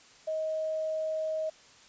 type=tone with quantisation; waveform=sine; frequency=630 Hz; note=D#5; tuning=21 cents sharp; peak=-29 dBFS; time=0.27-1.5 s; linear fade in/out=10 ms; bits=9; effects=white hiss -56 dBFS RMS until 1.88 s + resampled to 16000 Hz